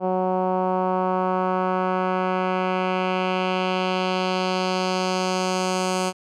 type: tone with low-pass filter sweep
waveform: 10% pulse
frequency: 185 Hz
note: F#3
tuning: in tune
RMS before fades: -23 dBFS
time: 0-6.13 s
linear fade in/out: 50 ms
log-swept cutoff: 720 to 8200 Hz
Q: 1.5
effects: none